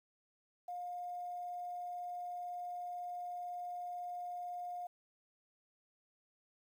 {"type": "tone with quantisation", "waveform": "sine", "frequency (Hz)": 711, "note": "F5", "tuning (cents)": 31, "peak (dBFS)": -40, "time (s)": [0.68, 4.87], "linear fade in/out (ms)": 5, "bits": 11, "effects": []}